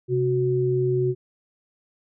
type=tone pair together; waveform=sine; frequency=130.81 / 368.9 Hz; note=C3 / F#4; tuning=0 / -5 cents; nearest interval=octave + tritone; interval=1795 cents; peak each=-23 / -21 dBFS; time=0.08-1.15 s; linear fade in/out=50 ms; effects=none

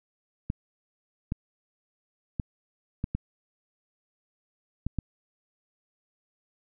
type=clicks; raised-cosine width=5 ms; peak=-16 dBFS; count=7; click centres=0.501 / 1.321 / 2.398 / 3.041 / 3.15 / 4.866 / 4.987 s; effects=none

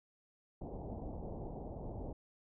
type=low-pass noise; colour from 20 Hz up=pink; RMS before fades=-44 dBFS; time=0.61-2.13 s; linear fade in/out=5 ms; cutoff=830 Hz; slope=48 dB/octave; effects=none

